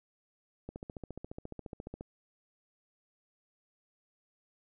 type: click train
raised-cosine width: 2 ms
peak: -28 dBFS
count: 20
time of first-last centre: 0.69-2.009 s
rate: 14.4 Hz
effects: none